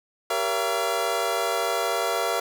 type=chord; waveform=25% pulse; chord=G diminished seventh; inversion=none; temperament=just; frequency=392 / 470.4 / 564.5 / 677.4 Hz; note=G4 / Bb4 / Db5 / Fb5; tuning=0 / +16 / +31 / +47 cents; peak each=-28 / -25 / -27 / -23 dBFS; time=0.3-2.4 s; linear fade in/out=5 ms; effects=none